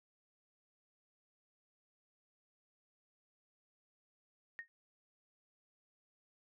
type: tone with exponential decay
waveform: sine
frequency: 1853 Hz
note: A#6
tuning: 11 cents flat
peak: -38 dBFS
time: 4.59-4.68 s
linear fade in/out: 0 ms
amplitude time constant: 19 ms
effects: none